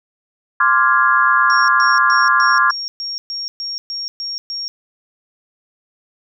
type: chord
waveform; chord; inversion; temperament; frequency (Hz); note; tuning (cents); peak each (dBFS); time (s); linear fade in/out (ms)
sine; D half-diminished seventh; third; equal; 1046.5 / 1174.7 / 1396.9 / 1661.2; C6 / D6 / F6 / Ab6; 0 / 0 / 0 / 0; -16; 0.6-2.71; 5
type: tone bursts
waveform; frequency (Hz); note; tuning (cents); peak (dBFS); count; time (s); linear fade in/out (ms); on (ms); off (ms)
sine; 5560; F8; -9; -22; 11; 1.5-4.68; 0; 180; 120
effects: none